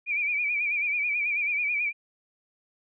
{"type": "tone with vibrato", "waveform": "sine", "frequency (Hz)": 2367, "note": "D7", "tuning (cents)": 13, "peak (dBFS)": -24, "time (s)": [0.06, 1.93], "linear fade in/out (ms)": 50, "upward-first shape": "sine", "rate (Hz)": 9.2, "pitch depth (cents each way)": 72, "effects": []}